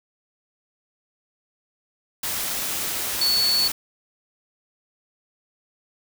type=tone in noise; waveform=sine; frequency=4435 Hz; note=C#8; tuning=in tune; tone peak=-18 dBFS; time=3.21-3.68 s; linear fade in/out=5 ms; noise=white; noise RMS=-27 dBFS; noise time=2.23-3.72 s; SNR=+6 dB; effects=none